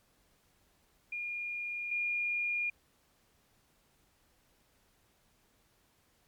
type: tone pair in turn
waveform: sine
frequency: 2421 / 2421 Hz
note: D#7 / D#7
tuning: -48 / -48 cents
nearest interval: unison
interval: 0 cents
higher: neither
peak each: -35 / -30 dBFS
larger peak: second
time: 1.12-1.91 / 1.91-2.7 s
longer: neither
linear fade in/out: 5 ms
effects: pink hiss -70 dBFS RMS until 6.27 s + MP3 96 kbps